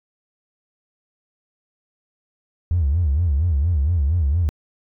triangle tone with vibrato, 77.78 Hz, D#2, in tune, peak -12 dBFS, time 2.71-4.49 s, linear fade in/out 0 ms, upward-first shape sine, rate 4.3 Hz, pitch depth 240 cents each way, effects tanh soft clip ceiling -13 dBFS

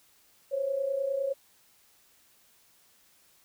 sine tone pair together, 521 / 550.8 Hz, C5 / C#5, -7 / -11 cents, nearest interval minor second, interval 96 cents, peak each -34 / -28 dBFS, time 0.51-1.34 s, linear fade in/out 20 ms, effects white hiss -63 dBFS RMS until 3.44 s

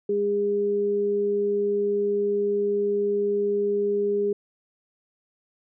sine tone pair together, 203.7 / 407.4 Hz, G#3 / G#4, -33 / -33 cents, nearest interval octave, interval 1200 cents, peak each -32 / -21 dBFS, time 0.09-4.33 s, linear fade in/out 5 ms, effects none

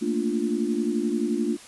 sine chord, Bb major seventh, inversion third, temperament equal with one note detuned, 221.7 / 233.1 / 293.7 / 349.2 Hz, A3 / Bb3 / D4 / F4, +13 / 0 / 0 / 0 cents, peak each -28 dBFS, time 0.01-1.57 s, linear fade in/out 20 ms, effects white hiss -46 dBFS RMS until 1.67 s + resampled to 24000 Hz

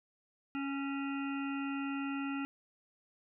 harmonic tone with a mistuned harmonic, 277.2 Hz, C#4, in tune, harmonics 1 / 3 / 5 / 7 / 9 / 10, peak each -35 / -47 / -44 / -51 / -48 / -49 dBFS, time 0.55-2.45 s, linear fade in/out 0 ms, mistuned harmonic 5, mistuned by -17 cents, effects none

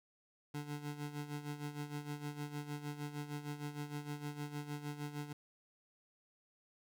25% pulse tone with tremolo, 146.83 Hz, D3, in tune, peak -35 dBFS, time 0.54-5.33 s, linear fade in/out 5 ms, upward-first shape sine, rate 6.5 Hz, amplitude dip 70%, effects none

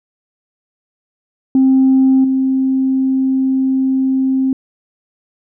sine tone with level steps, 264.2 Hz, C4, 17 cents sharp, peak -6 / -11 dBFS, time 1.55-4.53 s, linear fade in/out 2 ms, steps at 2.24 s, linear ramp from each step 5 ms, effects tanh soft clip ceiling -4 dBFS

